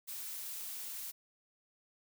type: noise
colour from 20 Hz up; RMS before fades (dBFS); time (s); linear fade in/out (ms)
blue; -43; 0.07-1.12; 20
effects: none